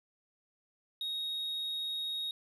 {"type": "tone", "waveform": "sine", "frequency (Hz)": 3756, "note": "A#7", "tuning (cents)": 12, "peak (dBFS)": -31, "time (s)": [1.01, 2.31], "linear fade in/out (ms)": 2, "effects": ["tanh soft clip ceiling -33 dBFS"]}